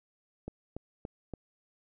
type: click train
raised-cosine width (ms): 2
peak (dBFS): -25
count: 4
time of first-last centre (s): 0.48-1.337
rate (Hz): 3.5
effects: none